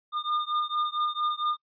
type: beating tone pair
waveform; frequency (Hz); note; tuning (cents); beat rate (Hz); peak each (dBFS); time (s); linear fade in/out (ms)
square; 1211 / 1215.4; D#6 / D#6; -47 / -41; 4.4; -30; 0.12-1.57; 50
effects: noise-tail reverb RT60 0.1 s tail -24 dB re dry + resampled to 11025 Hz